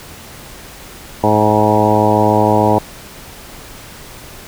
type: harmonic tone with a mistuned harmonic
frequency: 106.4 Hz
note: G#2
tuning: 42 cents sharp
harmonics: 1 / 2 / 3 / 4 / 5 / 6 / 7 / 8 / 9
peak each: -18 / -18 / -18 / -18 / -18 / -18 / -18 / -18 / -18 dBFS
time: 1.23-2.79 s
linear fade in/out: 10 ms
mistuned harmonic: 7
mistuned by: +41 cents
effects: pink hiss -35 dBFS RMS until 4.47 s